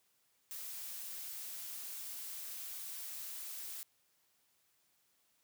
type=noise; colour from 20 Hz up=blue; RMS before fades=-45 dBFS; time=0.51-3.83 s; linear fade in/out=0 ms; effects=white hiss -75 dBFS RMS until 5.43 s + high-pass 60 Hz 12 dB/octave